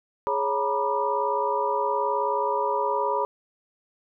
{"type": "tone cluster", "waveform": "sine", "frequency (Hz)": [417.6, 553, 915, 974, 1194], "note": ["G#4", "C#5", "A#5", "B5", "D6"], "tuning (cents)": [10, -4, -32, -24, 28], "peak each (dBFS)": [-29, -29, -32, -25, -33], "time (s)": [0.27, 3.25], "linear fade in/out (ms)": 0, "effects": []}